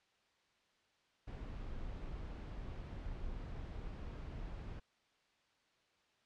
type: noise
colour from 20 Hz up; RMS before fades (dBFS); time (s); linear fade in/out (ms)
brown; -45; 1.27-4.8; 10
effects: white hiss -74 dBFS RMS until 6.25 s + low-pass 4000 Hz 12 dB/octave